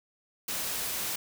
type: noise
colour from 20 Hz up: white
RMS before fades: -33 dBFS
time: 0.48-1.16 s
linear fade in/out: 5 ms
effects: none